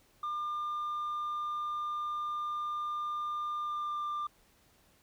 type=tone with pitch glide; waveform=sine; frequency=1200 to 1191 Hz; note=D6 to D6; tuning=+37 to +24 cents; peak=-30 dBFS; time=0.23-4.27 s; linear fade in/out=5 ms; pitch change=-13 cents; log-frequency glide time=3.62-4.05 s; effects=tanh soft clip ceiling -32 dBFS + pink hiss -66 dBFS RMS until 5.02 s